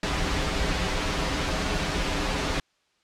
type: noise with comb filter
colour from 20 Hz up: pink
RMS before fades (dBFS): -26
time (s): 0.03-2.6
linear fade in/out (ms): 2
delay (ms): 8.6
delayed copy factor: -0.7
effects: white hiss -68 dBFS RMS until 3.03 s + low-pass 5000 Hz 12 dB/octave